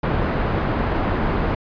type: low-pass noise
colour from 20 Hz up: pink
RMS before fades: -21 dBFS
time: 0.03-1.55 s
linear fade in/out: 5 ms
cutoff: 1400 Hz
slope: 12 dB/octave
effects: resampled to 11025 Hz